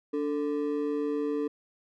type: ring-modulated tone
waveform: triangle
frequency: 367.1 Hz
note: F#4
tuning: 14 cents flat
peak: -22 dBFS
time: 0.13-1.48 s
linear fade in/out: 10 ms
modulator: 76.4 Hz
effects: none